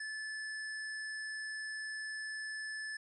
square tone, 1738 Hz, A6, 22 cents flat, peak -40 dBFS, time 0-2.97 s, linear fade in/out 5 ms, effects resampled to 24000 Hz

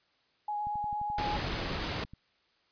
sine tone with vibrato, 834 Hz, G#5, 7 cents sharp, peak -31 dBFS, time 0.48-1.37 s, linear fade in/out 5 ms, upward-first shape triangle, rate 8.5 Hz, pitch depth 17 cents each way
click train, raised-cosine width 5 ms, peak -34 dBFS, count 18, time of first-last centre 0.67-2.136 s, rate 11.6 Hz
pink noise, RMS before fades -34 dBFS, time 1.18-2.04 s, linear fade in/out 2 ms
effects white hiss -70 dBFS RMS until 2.71 s + resampled to 11025 Hz

